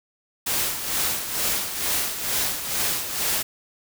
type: noise with tremolo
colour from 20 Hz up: white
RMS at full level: -23 dBFS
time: 0.46-3.43 s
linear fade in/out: 10 ms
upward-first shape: sine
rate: 2.2 Hz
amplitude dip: 60%
effects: none